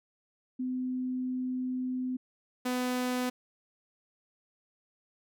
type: tone pair in turn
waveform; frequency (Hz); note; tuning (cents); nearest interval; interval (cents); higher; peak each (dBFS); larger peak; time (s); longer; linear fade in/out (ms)
sine / sawtooth; 254.6 / 250.4; C4 / B3; -47 / +24; unison; 29; first; -30 / -25; second; 0.59-2.17 / 2.65-3.3; first; 10
effects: none